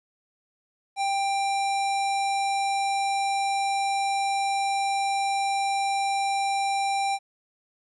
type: tone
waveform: square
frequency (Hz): 790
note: G5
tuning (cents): +13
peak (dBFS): -24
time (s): 0.96-7.19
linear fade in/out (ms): 50
effects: resampled to 24000 Hz + 11-bit